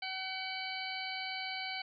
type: harmonic tone with a mistuned harmonic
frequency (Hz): 758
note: F#5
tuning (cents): +42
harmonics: 1 / 2 / 3 / 4 / 5 / 6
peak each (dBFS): -43 / -47 / -41 / -45 / -46 / -45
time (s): 0.02-1.82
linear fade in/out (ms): 5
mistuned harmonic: 5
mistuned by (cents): +110
effects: none